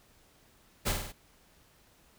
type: noise with echo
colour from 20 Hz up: pink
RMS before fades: -29 dBFS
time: 0.85-0.93 s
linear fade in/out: 20 ms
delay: 49 ms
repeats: 4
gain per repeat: -4 dB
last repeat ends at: 1.126 s
effects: pink hiss -63 dBFS RMS until 2.18 s